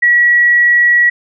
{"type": "tone", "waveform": "sine", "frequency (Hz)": 1926, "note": "B6", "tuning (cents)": -44, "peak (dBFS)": -6, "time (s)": [0.02, 1.1], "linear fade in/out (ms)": 10, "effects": []}